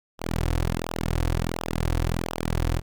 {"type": "tone with flanger", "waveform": "sawtooth", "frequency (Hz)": 41.55, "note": "E1", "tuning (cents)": 15, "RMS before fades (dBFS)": -26, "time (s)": [0.18, 2.82], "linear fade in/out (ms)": 50, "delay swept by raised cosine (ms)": [0.45, 5.05], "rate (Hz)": 1.4, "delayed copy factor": -0.95, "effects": []}